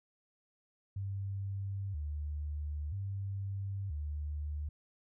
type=tone with vibrato; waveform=sine; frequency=85.5 Hz; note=F2; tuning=36 cents flat; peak=-35 dBFS; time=0.96-4.69 s; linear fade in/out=5 ms; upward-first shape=square; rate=0.51 Hz; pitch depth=240 cents each way; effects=none